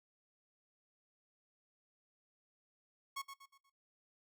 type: tone with echo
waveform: sawtooth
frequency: 1100 Hz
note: C#6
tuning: 14 cents flat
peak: -36 dBFS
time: 3.16-3.22 s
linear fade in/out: 10 ms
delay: 120 ms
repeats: 4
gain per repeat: -8 dB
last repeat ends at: 3.7 s
effects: noise-tail reverb RT60 0.2 s tail -20 dB re dry